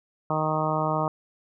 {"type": "harmonic tone", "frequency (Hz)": 155.56, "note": "D#3", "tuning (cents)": 0, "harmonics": [1, 2, 3, 4, 5, 6, 7, 8], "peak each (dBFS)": [-29, -33, -34, -29, -31, -31, -31, -32], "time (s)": [0.3, 1.08], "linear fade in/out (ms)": 2, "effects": []}